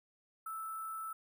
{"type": "tone with sample-and-hold", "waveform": "sine", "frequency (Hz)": 1318.5, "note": "E6", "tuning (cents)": 0, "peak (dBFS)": -39, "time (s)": [0.46, 1.13], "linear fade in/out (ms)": 5, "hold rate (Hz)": 11025, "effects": []}